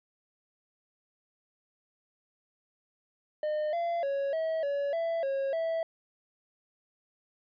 triangle tone with pitch steps, 608 / 683 / 555 / 644 / 566 / 665 / 545 / 656 Hz, D#5 / F5 / C#5 / E5 / C#5 / E5 / C#5 / E5, -40 / -39 / +2 / -41 / +36 / +15 / -29 / -9 cents, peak -26 dBFS, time 3.43-5.83 s, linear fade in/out 2 ms, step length 300 ms, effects resampled to 11025 Hz

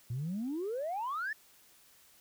sine exponential sweep, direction up, 113.2 to 1816 Hz, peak -32 dBFS, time 0.1-1.33 s, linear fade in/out 5 ms, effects tanh soft clip ceiling -30 dBFS + white hiss -62 dBFS RMS until 2.2 s

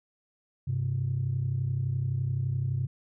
sine tone pair together, 100 / 131.75 Hz, G2 / C3, +35 / +12 cents, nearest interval perfect fourth, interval 477 cents, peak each -30 / -27 dBFS, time 0.67-2.87 s, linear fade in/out 10 ms, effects tanh soft clip ceiling -20 dBFS

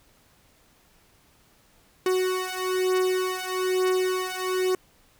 45% pulse beating tone pair, 370 / 371.1 Hz, F#4 / F#4, 0 / +5 cents, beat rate 1.1 Hz, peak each -26 dBFS, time 2.06-4.75 s, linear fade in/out 2 ms, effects pink hiss -60 dBFS RMS until 5.19 s

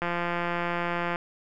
click train, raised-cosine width 0.5 ms, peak -14 dBFS, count 198, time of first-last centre 0.02-1.159 s, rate 173 Hz, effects none

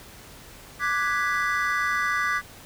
triangle chord, G# half-diminished seventh, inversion second, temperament equal, 1174.7 / 1480 / 1661.2 / 1975.5 Hz, D6 / F#6 / G#6 / B6, 0 / 0 / 0 / 0 cents, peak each -25 / -28 / -27 / -26 dBFS, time 0.79-2.42 s, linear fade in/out 50 ms, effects pink hiss -46 dBFS RMS until 2.65 s

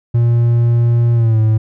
triangle tone with pitch glide, 118.2 to 109.65 Hz, A#2 to A2, +24 to -6 cents, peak -7 dBFS, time 0.14-1.58 s, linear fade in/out 10 ms, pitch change -130 cents, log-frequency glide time 1.14-1.39 s, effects none

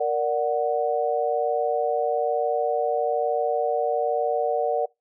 sine chord, Bb augmented, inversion none, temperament equal, 466.2 / 587.3 / 740 Hz, Bb4 / D5 / F#5, 0 / 0 / 0 cents, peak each -25 dBFS, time 0-4.86 s, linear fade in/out 10 ms, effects noise-tail reverb RT60 0.2 s tail -24 dB re dry

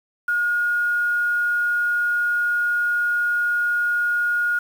sine tone with quantisation, 1434 Hz, F6, 45 cents sharp, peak -18 dBFS, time 0.28-4.59 s, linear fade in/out 5 ms, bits 7, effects none

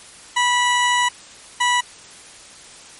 20% pulse tone bursts at uneven times, 979 Hz, B5, 15 cents flat, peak -10 dBFS, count 2, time 0.36-1.09 / 1.6-1.81 s, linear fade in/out 10 ms, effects white hiss -42 dBFS RMS until 2.99 s + MP3 48 kbps

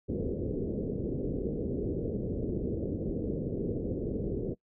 white low-pass noise, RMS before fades -33 dBFS, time 0.08-4.55 s, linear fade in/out 20 ms, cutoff 480 Hz, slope 48 dB/octave, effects noise-tail reverb RT60 0.1 s tail -22 dB re dry

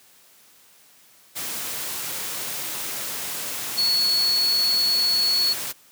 sine tone in noise, 4386 Hz, C#8, 19 cents flat, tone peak -18 dBFS, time 3.77-5.54 s, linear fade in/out 20 ms, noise white, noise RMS -30 dBFS, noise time 1.35-5.73 s, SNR +9 dB, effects white hiss -54 dBFS RMS until 5.91 s + high-pass 100 Hz 12 dB/octave

